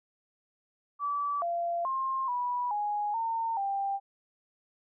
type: tone with pitch steps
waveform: sine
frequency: 1153 / 687 / 1062 / 979 / 830 / 910 / 791 Hz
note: D6 / F5 / C6 / B5 / G#5 / A#5 / G5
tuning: -32 / -29 / +25 / -15 / -1 / -42 / +15 cents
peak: -28 dBFS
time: 0.99-4 s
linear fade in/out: 50 ms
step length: 430 ms
effects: none